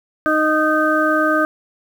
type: harmonic tone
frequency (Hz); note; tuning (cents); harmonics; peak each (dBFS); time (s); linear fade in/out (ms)
309.4; D#4; -10; 1 / 2 / 4 / 5; -19 / -19 / -19 / -19; 0.26-1.45; 0
effects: 7-bit